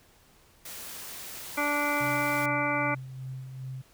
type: noise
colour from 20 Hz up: white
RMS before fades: -41 dBFS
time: 0.65-2.46 s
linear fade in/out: 5 ms
type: harmonic tone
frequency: 291.8 Hz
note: D4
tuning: 11 cents flat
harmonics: 1 / 2 / 3 / 4 / 5 / 7 / 8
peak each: -33 / -33 / -33 / -33 / -33 / -33 / -33 dBFS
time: 1.57-2.95 s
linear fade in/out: 10 ms
type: tone with tremolo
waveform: sine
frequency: 130.81 Hz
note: C3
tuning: in tune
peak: -34 dBFS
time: 2-3.82 s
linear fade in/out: 10 ms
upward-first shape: sine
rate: 2.5 Hz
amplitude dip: 45%
effects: pink hiss -60 dBFS RMS until 3.93 s